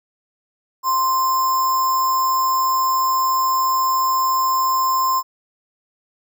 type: tone with sample-and-hold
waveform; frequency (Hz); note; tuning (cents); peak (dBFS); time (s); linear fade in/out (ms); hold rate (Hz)
sine; 1043; C6; -6; -15; 0.83-5.23; 50; 6300
effects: none